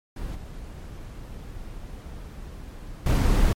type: noise with level steps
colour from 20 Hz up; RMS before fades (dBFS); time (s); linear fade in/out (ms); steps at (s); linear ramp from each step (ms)
brown; -33 / -38 / -19; 0.16-3.53; 5; 0.35 / 3.06; 2
effects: MP3 64 kbps